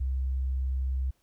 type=tone; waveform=sine; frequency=65.41 Hz; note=C2; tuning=in tune; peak=-26 dBFS; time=0-1.11 s; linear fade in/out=10 ms; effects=pink hiss -71 dBFS RMS until 1.22 s